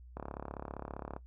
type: click train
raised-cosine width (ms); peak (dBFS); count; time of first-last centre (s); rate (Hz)
1; -26; 36; 0.17-1.164; 35.2
effects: noise-tail reverb RT60 0.1 s tail -17 dB re dry + added 61 Hz sine -50 dBFS peak until 1.26 s